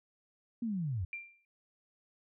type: linear sweep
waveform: sine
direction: down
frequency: 242.4 to 80.5 Hz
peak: -32 dBFS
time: 0.62-1.05 s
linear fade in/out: 5 ms
type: tone with exponential decay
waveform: sine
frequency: 2371 Hz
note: D7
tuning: 16 cents sharp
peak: -35 dBFS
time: 1.13-1.45 s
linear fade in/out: 1 ms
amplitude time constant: 68 ms
effects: none